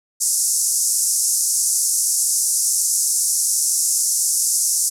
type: band-pass noise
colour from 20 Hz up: white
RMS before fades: -19 dBFS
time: 0.2-4.9 s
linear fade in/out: 20 ms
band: 5500 to 11000 Hz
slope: 48 dB/octave
effects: none